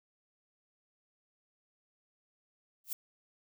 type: noise with exponential growth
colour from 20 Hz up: violet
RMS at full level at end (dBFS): -31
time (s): 2.84-2.93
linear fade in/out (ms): 2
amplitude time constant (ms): 19
effects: none